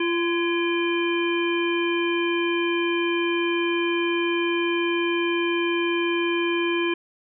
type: harmonic tone with a mistuned harmonic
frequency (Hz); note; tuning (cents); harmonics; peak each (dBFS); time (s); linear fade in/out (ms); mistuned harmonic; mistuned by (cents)
343.2; F4; -30; 1 / 3 / 5 / 7 / 9; -22 / -31 / -32 / -29 / -33; 0-6.94; 5; 5; -47
effects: none